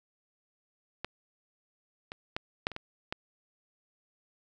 clicks, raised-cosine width 0.3 ms, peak -18 / -23 / -16 / -11 / -26 / -21 / -17 dBFS, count 7, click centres 1.046 / 2.119 / 2.365 / 2.669 / 2.717 / 2.764 / 3.125 s, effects none

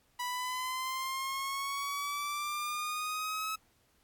sawtooth exponential sweep, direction up, 982 to 1293 Hz, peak -30 dBFS, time 0.19-3.56 s, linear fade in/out 10 ms, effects pink hiss -70 dBFS RMS until 4.03 s + AAC 64 kbps

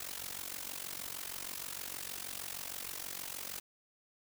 white noise with amplitude modulation, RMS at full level -39 dBFS, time 0-3.6 s, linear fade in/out 5 ms, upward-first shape sine, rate 46.4 Hz, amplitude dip 85%, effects none

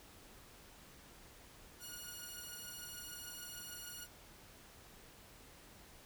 5% pulse beating tone pair, 1440 / 1446.7 Hz, F#6 / F#6, -47 / -39 cents, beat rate 6.7 Hz, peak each -38 / -39 dBFS, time 1.79-4.08 s, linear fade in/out 50 ms, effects pink hiss -59 dBFS RMS until 6.05 s

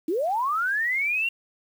sine linear sweep, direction up, 293.7 to 2788 Hz, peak -22 dBFS, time 0.08-1.29 s, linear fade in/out 5 ms, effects 8-bit

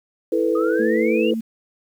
sine chord, E suspended fourth, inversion none, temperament just, 329.6 / 439.5 / 494.4 Hz, E4 / A4 / B4, 0 / -2 / +2 cents, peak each -21 dBFS, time 0.32-1.34 s, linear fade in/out 5 ms
sine exponential sweep, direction up, 1215 to 2907 Hz, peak -27 dBFS, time 0.55-1.31 s, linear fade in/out 5 ms
sine tone, 224.5 Hz, A3, 35 cents sharp, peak -22 dBFS, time 0.79-1.41 s, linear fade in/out 10 ms
effects 8-bit

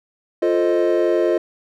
triangle chord, F dominant seventh, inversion none, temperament equal, 349.2 / 440 / 523.3 / 622.3 Hz, F4 / A4 / C5 / Eb5, 0 / 0 / 0 / 0 cents, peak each -16 / -20 / -21 / -19 dBFS, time 0.42-1.38 s, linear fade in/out 5 ms, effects none

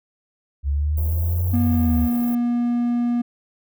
sine exponential two-way sweep, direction up then down, 69 to 94 to 74.2 Hz, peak -18 dBFS, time 0.63-2.09 s, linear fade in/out 50 ms, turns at 1.62 s
white band-stop noise, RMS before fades -34 dBFS, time 0.97-2.35 s, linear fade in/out 5 ms, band 700 to 15000 Hz, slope 24 dB/octave
triangle tone, 239.7 Hz, A#3, 48 cents sharp, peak -16 dBFS, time 1.53-3.22 s, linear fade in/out 10 ms
effects none

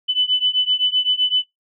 sine beating tone pair, 2999 / 3006.8 Hz, F#7 / F#7, +23 / +27 cents, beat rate 7.8 Hz, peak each -18 / -19 dBFS, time 0.08-1.44 s, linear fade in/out 20 ms, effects noise-tail reverb RT60 0.2 s tail -26 dB re dry

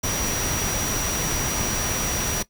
sine tone in noise, 5800 Hz, F#8, 35 cents flat, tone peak -25 dBFS, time 0.03-2.43 s, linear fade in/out 10 ms, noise pink, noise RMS -26 dBFS, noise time 0.03-2.43 s, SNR -2 dB, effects noise-tail reverb RT60 0.1 s tail -17 dB re dry

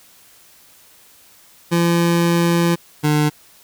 25% pulse tone pair in turn, 170.5 / 150.11 Hz, F3 / D3, -41 / +38 cents, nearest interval major second, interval 221 cents, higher first, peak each -10 dBFS, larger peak neither, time 1.71-2.76 / 3.03-3.3 s, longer first, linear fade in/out 20 ms, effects white hiss -49 dBFS RMS until 3.63 s

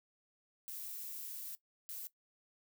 violet noise bursts at uneven times, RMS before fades -45 dBFS, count 2, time 0.68-1.55 / 1.89-2.07 s, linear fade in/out 0 ms, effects noise-tail reverb RT60 0.1 s tail -17 dB re dry

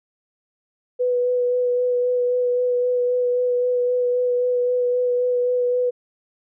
sine tone with vibrato, 493.9 Hz, B4, in tune, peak -17 dBFS, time 0.99-5.91 s, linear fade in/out 20 ms, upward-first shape sine, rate 3.8 Hz, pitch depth 14 cents each way, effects none

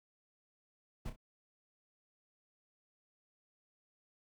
brown noise with echo, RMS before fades -39 dBFS, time 1.05-1.1 s, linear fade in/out 10 ms, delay 31 ms, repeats 2, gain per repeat -9 dB, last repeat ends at 1.162 s, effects none

